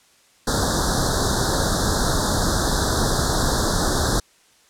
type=band-stop noise; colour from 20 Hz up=pink; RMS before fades=-20 dBFS; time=0.47-4.2 s; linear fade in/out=5 ms; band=1700 to 3600 Hz; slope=96 dB/octave; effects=white hiss -56 dBFS RMS until 4.69 s + low-pass 9000 Hz 12 dB/octave